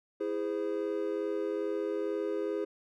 triangle chord, E augmented, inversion none, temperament just, 329.6 / 412 / 515 Hz, E4 / G#4 / B#4, 0 / -14 / -28 cents, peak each -34 / -31 / -35 dBFS, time 0.2-2.65 s, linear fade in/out 10 ms, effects none

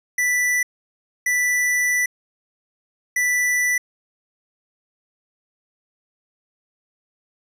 square tone bursts at uneven times, 1975.5 Hz, B6, in tune, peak -18 dBFS, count 3, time 0.18-0.63 / 1.26-2.06 / 3.16-3.78 s, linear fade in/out 5 ms, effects resampled to 32000 Hz

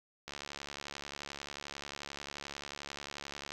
click train, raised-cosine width 0.2 ms, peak -24 dBFS, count 232, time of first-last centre 0.28-3.52 s, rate 71.3 Hz, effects 10-bit

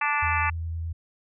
harmonic tone, 292.6 Hz, D4, 6 cents flat, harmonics 3 / 4 / 5 / 6 / 7 / 8 / 9, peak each -28 / -28 / -33 / -30 / -31 / -32 / -31 dBFS, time 0.01-0.5 s, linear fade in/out 5 ms
sine tone with vibrato, 82.41 Hz, E2, in tune, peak -28 dBFS, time 0.22-0.93 s, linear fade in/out 10 ms, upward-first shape sine, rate 9.7 Hz, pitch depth 13 cents each way
effects none

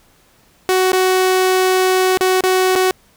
sawtooth tone with dropouts, 372.6 Hz, F#4, 12 cents sharp, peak -8 dBFS, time 0.69-2.91 s, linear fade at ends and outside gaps 0 ms, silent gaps 0.919-0.931 / 2.173-2.209 / 2.407-2.437 / 2.754-2.76 s, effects pink hiss -53 dBFS RMS until 3.16 s

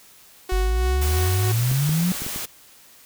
sawtooth tone with tremolo, 370 Hz, F#4, in tune, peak -21 dBFS, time 0.49-1.52 s, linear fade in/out 5 ms, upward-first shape sine, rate 3.1 Hz, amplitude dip 40%
sine exponential sweep, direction up, 46.25 to 185 Hz, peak -18 dBFS, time 0.52-2.12 s, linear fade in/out 0 ms
white noise, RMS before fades -30 dBFS, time 1.01-2.46 s, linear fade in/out 10 ms
clicks, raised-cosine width 3 ms, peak -20 dBFS, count 5, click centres 1.716 / 1.893 / 2.22 / 2.265 / 2.361 s
effects white hiss -50 dBFS RMS until 3.05 s

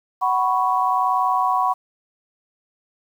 sine chord, F# suspended fourth, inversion none, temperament equal with one note detuned, 746.9 / 987.8 / 1108.7 Hz, F#5 / B5 / C#6, +16 / 0 / 0 cents, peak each -21 dBFS, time 0.21-1.74 s, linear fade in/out 20 ms, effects 8-bit

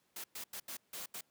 white noise bursts at uneven times, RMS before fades -44 dBFS, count 6, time 0.16-0.24 / 0.35-0.44 / 0.53-0.6 / 0.68-0.77 / 0.93-1.06 / 1.14-1.21 s, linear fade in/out 5 ms, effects pink hiss -75 dBFS RMS until 1.3 s + high-pass 150 Hz 12 dB/octave

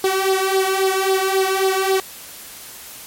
sawtooth tone with flanger, 382.8 Hz, G4, 41 cents flat, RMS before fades -18 dBFS, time 0.04-2 s, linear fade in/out 2 ms, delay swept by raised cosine 0.21 to 1.91 ms, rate 3.7 Hz, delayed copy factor +0.7, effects white hiss -37 dBFS RMS until 3.06 s + MP3 64 kbps

